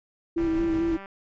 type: noise with tremolo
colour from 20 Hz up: brown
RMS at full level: -35 dBFS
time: 0.36-0.99 s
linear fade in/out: 50 ms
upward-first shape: sine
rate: 5.6 Hz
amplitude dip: 25%
type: tone with vibrato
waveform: sine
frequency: 329.6 Hz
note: E4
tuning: in tune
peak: -22 dBFS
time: 0.36-0.97 s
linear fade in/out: 10 ms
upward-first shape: square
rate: 4.5 Hz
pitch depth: 25 cents each way
type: click train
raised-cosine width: 0.5 ms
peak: -27 dBFS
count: 134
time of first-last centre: 0.38-1.059 s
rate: 196 Hz
effects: resampled to 16000 Hz